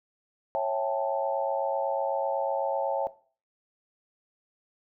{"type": "chord", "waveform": "sine", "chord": "A dominant seventh", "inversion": "first", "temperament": "just", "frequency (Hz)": [550, 660, 792, 880], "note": ["C#5", "E5", "G5", "A5"], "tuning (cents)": [-14, 2, 18, 0], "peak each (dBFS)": [-29, -30, -32, -32], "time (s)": [0.55, 3.07], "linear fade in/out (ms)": 0, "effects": ["noise-tail reverb RT60 0.4 s tail -17 dB re dry"]}